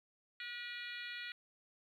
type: harmonic tone with a mistuned harmonic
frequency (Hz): 482.5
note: B4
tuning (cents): -40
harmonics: 3 / 4 / 5 / 6 / 7 / 8 / 9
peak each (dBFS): -49 / -47 / -49 / -54 / -52 / -54 / -55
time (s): 0.4-1.32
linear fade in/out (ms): 2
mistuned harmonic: 9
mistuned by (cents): -19
effects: 12-bit